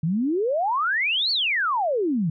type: exponential two-way sweep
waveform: sine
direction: up then down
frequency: 150 to 4571 to 150 Hz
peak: -20 dBFS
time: 0.03-2.3 s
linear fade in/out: 5 ms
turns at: 1.31 s
effects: none